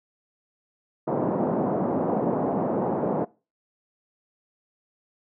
pink band-pass noise, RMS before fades -25 dBFS, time 1.07-3.25 s, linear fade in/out 10 ms, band 170 to 840 Hz, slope 24 dB/octave, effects noise-tail reverb RT60 0.3 s tail -21 dB re dry

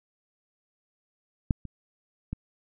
clicks, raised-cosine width 5 ms, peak -10 / -26 / -19 dBFS, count 3, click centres 1.508 / 1.653 / 2.33 s, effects none

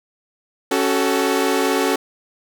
sawtooth chord, F# minor, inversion second, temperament equal with one note detuned, 277.2 / 375.4 / 440 Hz, C#4 / F#4 / A4, 0 / +25 / 0 cents, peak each -17 dBFS, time 0.71-1.96 s, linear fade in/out 5 ms, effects none

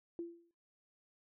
sine tone with exponential decay, 340 Hz, F4, 46 cents flat, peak -36 dBFS, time 0.19-0.51 s, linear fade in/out 1 ms, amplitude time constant 69 ms, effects noise-tail reverb RT60 0.4 s tail -21 dB re dry

